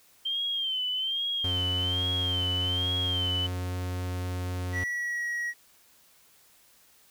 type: tone with vibrato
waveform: sine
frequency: 3139 Hz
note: G7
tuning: 2 cents sharp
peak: -27 dBFS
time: 0.25-3.47 s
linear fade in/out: 10 ms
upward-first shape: sine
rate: 1.2 Hz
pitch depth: 84 cents each way
type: tone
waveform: 45% pulse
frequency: 90.4 Hz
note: F#2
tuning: 40 cents flat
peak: -30 dBFS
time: 1.44-4.84 s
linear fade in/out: 5 ms
type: tone with pitch glide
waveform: triangle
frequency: 1944 to 1907.3 Hz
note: B6 to A#6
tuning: -28 to +39 cents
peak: -27 dBFS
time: 4.72-5.54 s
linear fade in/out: 50 ms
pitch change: -33 cents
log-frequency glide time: 4.83-5.26 s
effects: white hiss -60 dBFS RMS until 7.1 s